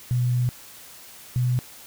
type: tone pair in turn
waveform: sine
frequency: 123.47 / 124.62 Hz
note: B2 / B2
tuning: 0 / +16 cents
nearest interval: unison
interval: 16 cents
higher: second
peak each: -19 dBFS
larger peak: neither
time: 0.11-0.49 / 1.36-1.59 s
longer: first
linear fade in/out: 0 ms
effects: white hiss -45 dBFS RMS until 1.86 s